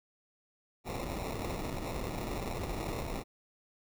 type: noise with sample-and-hold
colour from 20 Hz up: pink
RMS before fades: -37 dBFS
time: 0.84-3.24 s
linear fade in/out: 50 ms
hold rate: 1575 Hz
effects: none